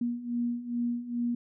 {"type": "beating tone pair", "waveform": "sine", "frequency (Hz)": [237.6, 240], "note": ["A#3", "B3"], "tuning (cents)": [33, -49], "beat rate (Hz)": 2.4, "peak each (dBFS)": [-34, -30], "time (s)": [0.01, 1.35], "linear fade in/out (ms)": 5, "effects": []}